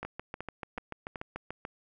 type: two click trains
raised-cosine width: 0.5 ms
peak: -22 / -22 dBFS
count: 4 / 12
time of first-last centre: 0.03-1.158 / 0.05-1.651 s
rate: 2.66 / 6.87 Hz
effects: none